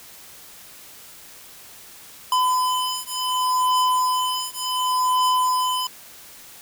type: beating tone pair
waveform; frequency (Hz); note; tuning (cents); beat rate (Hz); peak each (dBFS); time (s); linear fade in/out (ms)
square; 1010 / 1010.68; B5 / B5; +39 / +40; 0.68; -23; 2.32-5.87; 2
effects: white hiss -44 dBFS RMS until 6.61 s